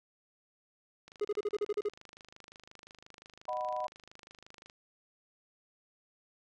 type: click train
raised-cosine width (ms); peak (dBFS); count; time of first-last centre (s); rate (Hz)
0.2; -34; 94; 1.08-4.699; 25.7
type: tone bursts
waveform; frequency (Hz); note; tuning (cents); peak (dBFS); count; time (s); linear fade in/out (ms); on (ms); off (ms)
triangle; 415.3; G#4; 0; -27; 9; 1.21-1.888; 5; 38; 42
type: chord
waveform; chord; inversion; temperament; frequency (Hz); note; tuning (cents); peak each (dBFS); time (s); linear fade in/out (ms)
sine; B major; first; just; 617.4 / 740.8 / 987.8; D#5 / F#5 / B5; -14 / +2 / 0; -37; 3.48-3.87; 5
effects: none